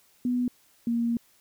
sine tone pair in turn, 246.9 / 234.2 Hz, B3 / A#3, 0 / +8 cents, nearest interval minor second, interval 92 cents, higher first, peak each -23 dBFS, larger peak neither, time 0.25-0.48 / 0.87-1.17 s, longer second, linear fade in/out 2 ms, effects white hiss -62 dBFS RMS until 1.4 s

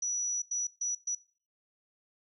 sine tone bursts at uneven times, 5880 Hz, F#8, 12 cents flat, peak -30 dBFS, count 4, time 0.02-0.42 / 0.51-0.67 / 0.81-0.95 / 1.07-1.15 s, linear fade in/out 5 ms, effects noise-tail reverb RT60 0.4 s tail -20 dB re dry

